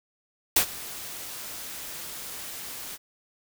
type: noise with ADSR envelope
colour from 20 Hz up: white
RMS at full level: -18 dBFS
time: 0.56-2.98 s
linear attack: 6 ms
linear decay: 86 ms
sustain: -20 dB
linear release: 39 ms
effects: none